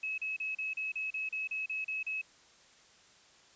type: tone bursts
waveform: sine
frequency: 2575 Hz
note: E7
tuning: 41 cents flat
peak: -33 dBFS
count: 12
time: 0.03-2.215 s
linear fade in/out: 5 ms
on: 150 ms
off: 35 ms
effects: white hiss -61 dBFS RMS until 3.55 s + resampled to 16000 Hz